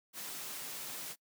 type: high-pass noise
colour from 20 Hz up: white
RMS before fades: -43 dBFS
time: 0.13-1.16 s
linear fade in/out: 50 ms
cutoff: 120 Hz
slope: 96 dB/octave
effects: noise-tail reverb RT60 0.1 s tail -24 dB re dry